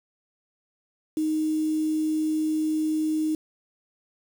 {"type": "tone with quantisation", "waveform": "sine", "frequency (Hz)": 311.1, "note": "D#4", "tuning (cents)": 0, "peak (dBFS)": -22, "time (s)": [1.17, 3.35], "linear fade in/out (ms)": 2, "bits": 7, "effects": []}